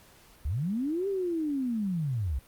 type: linear two-way sweep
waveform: sine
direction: up then down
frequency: 58.27 to 402.4 to 58.27 Hz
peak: -27 dBFS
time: 0.45-2.39 s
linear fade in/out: 5 ms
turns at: 1.08 s
effects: pink hiss -57 dBFS RMS until 2.47 s + Opus 48 kbps